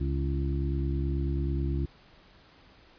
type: harmonic tone with a mistuned harmonic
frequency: 69.3 Hz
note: C#2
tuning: in tune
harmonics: 1 / 2 / 3 / 4 / 5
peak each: -28 / -32 / -42 / -38 / -37 dBFS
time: 0-1.86 s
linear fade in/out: 10 ms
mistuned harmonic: 5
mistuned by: -34 cents
effects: pink hiss -57 dBFS RMS until 2.98 s + resampled to 11025 Hz